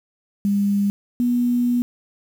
sine tone pair in turn, 201.4 / 242.9 Hz, G3 / B3, +47 / -29 cents, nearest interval minor third, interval 324 cents, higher second, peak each -16 dBFS, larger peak neither, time 0.45-0.9 / 1.2-1.82 s, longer second, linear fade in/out 0 ms, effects 7-bit

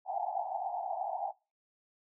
white band-pass noise, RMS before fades -36 dBFS, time 0.05-1.33 s, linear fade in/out 50 ms, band 680 to 850 Hz, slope 96 dB/octave, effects noise-tail reverb RT60 0.3 s tail -23 dB re dry

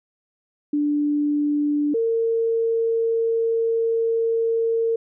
sine tone pair in turn, 293.7 / 456.2 Hz, D4 / A#4, 0 / -37 cents, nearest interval minor sixth, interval 763 cents, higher second, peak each -18 dBFS, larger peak neither, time 0.73-1.94 / 1.94-4.96 s, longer second, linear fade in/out 5 ms, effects none

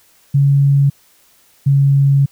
sine tone pair in turn, 140 / 139.03 Hz, C#3 / C#3, +18 / +5 cents, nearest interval unison, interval 13 cents, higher first, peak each -8 dBFS, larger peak neither, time 0.34-0.9 / 1.66-2.26 s, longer second, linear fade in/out 10 ms, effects white hiss -52 dBFS RMS until 2.31 s

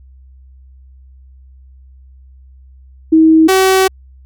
sine / sawtooth tone pair in turn, 319.4 / 379.8 Hz, D#4 / F#4, +45 / +45 cents, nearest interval minor third, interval 300 cents, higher second, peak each -4 dBFS, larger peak neither, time 3.12-3.48 / 3.48-3.88 s, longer second, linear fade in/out 10 ms, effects added 65 Hz sine -38 dBFS peak until 4.25 s

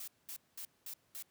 blue noise bursts, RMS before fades -45 dBFS, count 5, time 0-1.225 s, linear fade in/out 2 ms, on 77 ms, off 210 ms, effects pink hiss -73 dBFS RMS until 1.3 s + high-pass 100 Hz 12 dB/octave

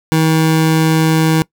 25% pulse tone, 159.5 Hz, D#3, 43 cents sharp, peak -6 dBFS, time 0.12-1.42 s, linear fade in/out 0 ms, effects noise-tail reverb RT60 0.1 s tail -22 dB re dry

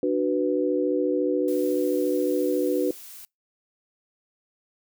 sine chord, B minor, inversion first, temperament just, 296.3 / 370.4 / 493.9 Hz, D4 / F#4 / B4, +15 / +2 / 0 cents, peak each -25 dBFS, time 0.03-2.91 s, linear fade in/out 2 ms
blue noise, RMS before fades -43 dBFS, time 1.48-3.25 s, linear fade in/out 0 ms
effects noise-tail reverb RT60 0.2 s tail -26 dB re dry

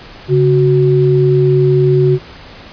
sine tone pair together, 139.32 / 370 Hz, C#3 / F#4, +9 / 0 cents, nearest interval octave + perfect fourth, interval 1691 cents, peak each -10 dBFS, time 0.28-2.19 s, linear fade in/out 50 ms, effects pink hiss -35 dBFS RMS until 2.72 s + resampled to 11025 Hz

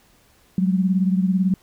sine beating tone pair, 185 / 203 Hz, F#3 / G#3, 0 / -39 cents, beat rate 18 Hz, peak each -17 / -23 dBFS, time 0.58-1.54 s, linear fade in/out 2 ms, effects pink hiss -57 dBFS RMS until 1.62 s

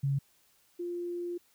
sine tone pair in turn, 138.59 / 349.2 Hz, C#3 / F4, 0 / 0 cents, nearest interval octave + major third, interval 1600 cents, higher second, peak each -26 / -33 dBFS, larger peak first, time 0.03-0.19 / 0.79-1.38 s, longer second, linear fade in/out 10 ms, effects white hiss -67 dBFS RMS until 1.54 s

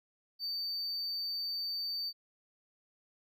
triangle tone, 4589 Hz, D8, 41 cents flat, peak -33 dBFS, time 0.39-2.13 s, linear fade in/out 50 ms, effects none

